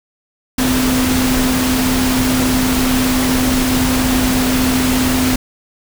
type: tone in noise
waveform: sine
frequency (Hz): 256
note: C4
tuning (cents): -38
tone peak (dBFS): -14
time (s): 0.58-5.36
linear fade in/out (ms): 5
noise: pink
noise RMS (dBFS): -18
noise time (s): 0.58-5.36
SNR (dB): +1
effects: none